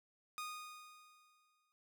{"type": "tone with exponential decay", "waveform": "sawtooth", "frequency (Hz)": 1234, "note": "D#6", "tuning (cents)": -15, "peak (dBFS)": -37, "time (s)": [0.38, 1.72], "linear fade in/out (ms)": 0, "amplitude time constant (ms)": 290, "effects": []}